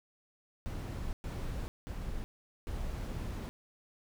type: noise bursts at uneven times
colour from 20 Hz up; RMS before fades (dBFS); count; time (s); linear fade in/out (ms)
brown; -38; 4; 0.66-1.13 / 1.24-1.68 / 1.87-2.24 / 2.67-3.49; 0
effects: none